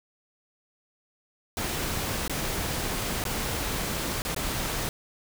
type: noise with dropouts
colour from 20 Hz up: pink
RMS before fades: -30 dBFS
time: 1.57-4.89 s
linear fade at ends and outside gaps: 1 ms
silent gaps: 2.279-2.296 / 3.24-3.252 / 4.22-4.25 / 4.347-4.363 s
effects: none